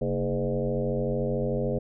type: tone with frequency modulation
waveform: sine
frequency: 322.7 Hz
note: E4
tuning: 37 cents flat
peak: -24 dBFS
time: 0.01-1.79 s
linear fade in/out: 10 ms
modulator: 93.5 Hz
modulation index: 2.8
effects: none